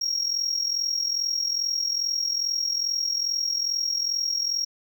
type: tone with amplitude modulation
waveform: triangle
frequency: 5588 Hz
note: F8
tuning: in tune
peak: -18 dBFS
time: 0.01-4.65 s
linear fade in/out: 10 ms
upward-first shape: sine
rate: 42.4 Hz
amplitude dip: 75%
effects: tanh soft clip ceiling -17 dBFS